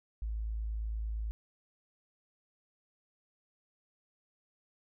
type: tone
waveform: sine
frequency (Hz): 54.4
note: A1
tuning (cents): -19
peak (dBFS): -33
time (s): 0.22-1.31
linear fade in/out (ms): 0
effects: none